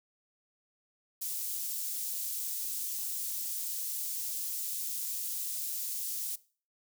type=high-pass noise; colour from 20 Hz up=white; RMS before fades=-36 dBFS; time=1.21-6.36 s; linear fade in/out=10 ms; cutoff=6500 Hz; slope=12 dB/octave; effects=noise-tail reverb RT60 0.4 s tail -20 dB re dry